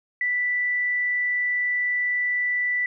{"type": "tone", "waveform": "sine", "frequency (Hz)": 1974, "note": "B6", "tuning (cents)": -1, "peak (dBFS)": -21, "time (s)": [0.21, 2.86], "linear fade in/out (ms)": 2, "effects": []}